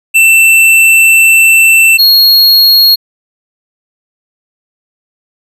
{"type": "tone pair in turn", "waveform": "square", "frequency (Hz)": [2675, 4298], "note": ["E7", "C8"], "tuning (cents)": [25, 46], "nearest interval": "minor sixth", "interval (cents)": 821, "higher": "second", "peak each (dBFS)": -3, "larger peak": "neither", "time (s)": [[0.14, 1.98], [1.98, 2.96]], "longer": "first", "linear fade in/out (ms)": 20, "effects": ["resampled to 32000 Hz"]}